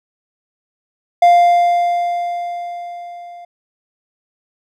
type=tone with level ramp; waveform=triangle; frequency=698.5 Hz; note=F5; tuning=in tune; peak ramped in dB=-3 to -31 dBFS; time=1.22-3.45 s; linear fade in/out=5 ms; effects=none